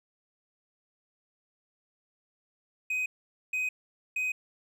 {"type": "tone bursts", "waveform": "triangle", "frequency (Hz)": 2511, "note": "D#7", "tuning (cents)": 15, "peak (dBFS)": -26, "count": 3, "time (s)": [2.9, 4.32], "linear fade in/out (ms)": 5, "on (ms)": 160, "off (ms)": 470, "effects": []}